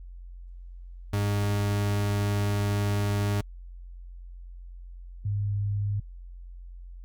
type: tone pair in turn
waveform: 40% pulse / sine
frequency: 102 / 102 Hz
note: G#2 / G#2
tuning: -31 / -31 cents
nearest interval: unison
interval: 0 cents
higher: neither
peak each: -23 / -25 dBFS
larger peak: first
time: 1.13-3.41 / 5.25-6 s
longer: first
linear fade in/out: 5 ms
effects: added 44 Hz sine -40 dBFS peak until 7.04 s + Opus 48 kbps